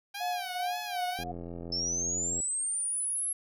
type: tone with vibrato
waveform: 10% pulse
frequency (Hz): 790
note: G5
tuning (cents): +13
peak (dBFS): -28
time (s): 0.14-1.24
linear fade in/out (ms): 10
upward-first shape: sine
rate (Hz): 1.9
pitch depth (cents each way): 130
type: tone with tremolo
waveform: sine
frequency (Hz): 717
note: F5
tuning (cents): +45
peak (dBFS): -29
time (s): 0.2-1.32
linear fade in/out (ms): 10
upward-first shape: sine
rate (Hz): 2.7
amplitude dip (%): 75
type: click train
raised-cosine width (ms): 2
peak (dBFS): -28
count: 105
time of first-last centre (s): 1.19-2.402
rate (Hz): 85.8
type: linear sweep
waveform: sine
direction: up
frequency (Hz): 5240 to 11175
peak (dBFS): -29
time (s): 1.72-3.33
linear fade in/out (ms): 5
effects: none